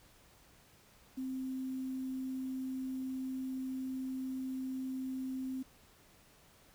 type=tone with quantisation; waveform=sine; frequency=261.2 Hz; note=C4; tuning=3 cents flat; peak=-36 dBFS; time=1.17-5.63 s; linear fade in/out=10 ms; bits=10; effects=pink hiss -63 dBFS RMS until 6.74 s